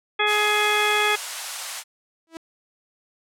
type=harmonic tone; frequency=419.7 Hz; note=G#4; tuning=18 cents sharp; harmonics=1 / 2 / 3 / 4 / 5 / 6 / 8; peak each=-26 / -26 / -26 / -26 / -26 / -26 / -26 dBFS; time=0.19-1.16 s; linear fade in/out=10 ms
type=high-pass noise; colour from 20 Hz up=white; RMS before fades=-30 dBFS; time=0.26-1.84 s; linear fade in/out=50 ms; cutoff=640 Hz; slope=24 dB/octave
type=tone with exponential growth; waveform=sawtooth; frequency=326.8 Hz; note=E4; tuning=15 cents flat; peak=-27 dBFS; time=2.27-2.37 s; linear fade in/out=1 ms; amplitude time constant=20 ms
effects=low-pass 10000 Hz 12 dB/octave